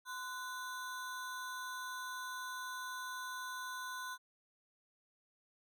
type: ring-modulated tone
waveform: square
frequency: 1252 Hz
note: D#6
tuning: 10 cents sharp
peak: -39 dBFS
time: 0.05-4.18 s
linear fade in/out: 50 ms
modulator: 228 Hz
effects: none